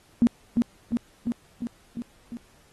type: tone with echo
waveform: sine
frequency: 236.1 Hz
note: A#3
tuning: 22 cents sharp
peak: -14 dBFS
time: 0.22-0.27 s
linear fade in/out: 0 ms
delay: 350 ms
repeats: 6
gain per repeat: -3 dB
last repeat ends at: 2.37 s
effects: pink hiss -59 dBFS RMS until 2.72 s + AAC 32 kbps